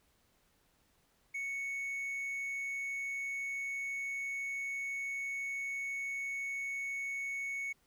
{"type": "tone", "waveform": "triangle", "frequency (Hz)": 2217, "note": "C#7", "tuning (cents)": 0, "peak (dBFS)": -34, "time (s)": [1.34, 7.73], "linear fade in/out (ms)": 10, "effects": ["pink hiss -72 dBFS RMS until 7.86 s"]}